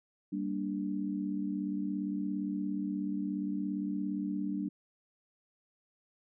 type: chord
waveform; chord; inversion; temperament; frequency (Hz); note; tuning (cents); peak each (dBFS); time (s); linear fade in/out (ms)
sine; G minor; none; equal; 196 / 233.1 / 293.7; G3 / Bb3 / D4; 0 / 0 / 0; -35 / -40 / -35; 0.32-4.69; 10
effects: none